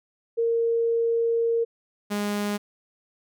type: tone pair in turn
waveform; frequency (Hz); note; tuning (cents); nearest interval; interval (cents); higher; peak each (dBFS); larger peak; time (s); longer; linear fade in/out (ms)
sine / sawtooth; 462.2 / 205.9; A#4 / G#3; -15 / -15; octave + major second; 1400; first; -20 / -21; first; 0.37-1.65 / 2.1-2.58; first; 20
effects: none